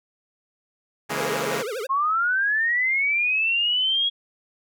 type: chord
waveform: 5% pulse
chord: A# half-diminished seventh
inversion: first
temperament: equal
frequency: 138.59 / 164.81 / 207.7 / 233.1 Hz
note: C#3 / E3 / G#3 / A#3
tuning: 0 / 0 / 0 / 0 cents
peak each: -20 dBFS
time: 1.09-1.63 s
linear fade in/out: 20 ms
type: tone with vibrato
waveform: square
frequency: 466.2 Hz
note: A#4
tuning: in tune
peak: -28 dBFS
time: 1.17-1.87 s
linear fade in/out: 10 ms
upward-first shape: triangle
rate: 12 Hz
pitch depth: 290 cents each way
type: linear sweep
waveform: sine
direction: up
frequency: 1055 to 3322 Hz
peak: -19 dBFS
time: 1.89-4.1 s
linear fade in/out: 20 ms
effects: none